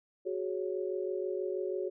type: chord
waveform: sine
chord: F# suspended second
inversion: none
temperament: just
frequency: 370 / 416.2 / 555 Hz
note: F#4 / G#4 / C#5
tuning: 0 / +4 / +2 cents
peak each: -34 / -37 / -39 dBFS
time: 0.25-1.9 s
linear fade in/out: 20 ms
effects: none